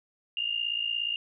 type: tone pair together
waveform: sine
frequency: 2794 / 2851 Hz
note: F7 / F7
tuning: 0 / +35 cents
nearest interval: unison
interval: 35 cents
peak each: -30 / -31 dBFS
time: 0.37-1.16 s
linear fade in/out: 2 ms
effects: none